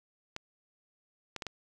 clicks, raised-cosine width 0.2 ms, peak -20 dBFS, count 4, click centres 0.364 / 1.363 / 1.422 / 1.467 s, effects 10-bit

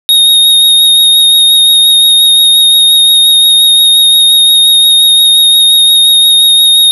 square tone with vibrato, 3729 Hz, A#7, in tune, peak -3 dBFS, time 0.09-6.91 s, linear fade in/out 0 ms, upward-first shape sine, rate 5.7 Hz, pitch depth 16 cents each way, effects none

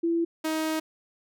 sine / sawtooth tone pair in turn, 335.5 / 315.5 Hz, E4 / D#4, +31 / +24 cents, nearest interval minor second, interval 107 cents, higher first, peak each -22 dBFS, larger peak neither, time 0.03-0.25 / 0.44-0.8 s, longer second, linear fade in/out 10 ms, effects none

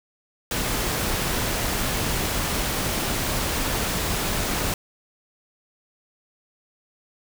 pink noise, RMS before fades -25 dBFS, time 0.51-4.74 s, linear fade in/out 2 ms, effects none

